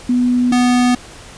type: tone pair in turn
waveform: sine / square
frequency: 246.9 / 246.9 Hz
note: B3 / B3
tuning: 0 / 0 cents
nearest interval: unison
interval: 0 cents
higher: neither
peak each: -11 dBFS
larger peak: neither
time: 0.09-0.52 / 0.52-0.95 s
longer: neither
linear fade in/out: 5 ms
effects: pink hiss -37 dBFS RMS until 1.37 s + resampled to 22050 Hz